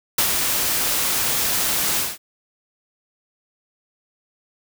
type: noise with ADSR envelope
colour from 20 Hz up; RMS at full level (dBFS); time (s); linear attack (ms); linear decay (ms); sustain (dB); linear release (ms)
white; -17; 0.18-2.18; 5; 83; -4; 190
effects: none